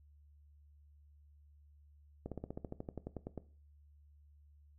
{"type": "slowing click train", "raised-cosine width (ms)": 2, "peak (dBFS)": -28, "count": 15, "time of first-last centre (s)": [2.26, 3.377], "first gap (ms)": 57, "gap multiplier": 1.05, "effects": ["noise-tail reverb RT60 0.4 s tail -17 dB re dry", "added 73 Hz sine -60 dBFS peak until 4.78 s"]}